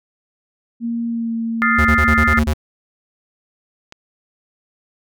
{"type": "tone with pitch glide", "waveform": "sine", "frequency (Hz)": [233.1, 228.3], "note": ["A#3", "A#3"], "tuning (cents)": [0, -36], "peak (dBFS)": -19, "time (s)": [0.8, 2.48], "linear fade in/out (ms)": 50, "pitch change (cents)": -36, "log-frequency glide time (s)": [1.07, 1.34]}
{"type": "chord", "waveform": "sine", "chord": "F dominant seventh", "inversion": "third", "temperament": "equal", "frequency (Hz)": [1244.5, 1396.9, 1760, 2093], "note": ["Eb6", "F6", "A6", "C7"], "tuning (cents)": [0, 0, 0, 0], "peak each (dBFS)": -19, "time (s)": [1.62, 2.39], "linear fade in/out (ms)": 0}
{"type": "tone bursts", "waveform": "square", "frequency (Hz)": 75.7, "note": "D#2", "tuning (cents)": -47, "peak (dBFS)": -15, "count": 8, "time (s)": [1.78, 2.537], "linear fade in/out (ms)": 10, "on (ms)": 71, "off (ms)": 27}
{"type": "click", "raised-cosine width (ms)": 0.2, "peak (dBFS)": -19, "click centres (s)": 3.924}
{"effects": []}